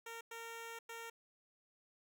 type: tone bursts at uneven times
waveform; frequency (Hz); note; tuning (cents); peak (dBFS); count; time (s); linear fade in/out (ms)
10% pulse; 460; A#4; -23; -38; 3; 0.06-0.21 / 0.31-0.79 / 0.89-1.1; 5
effects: none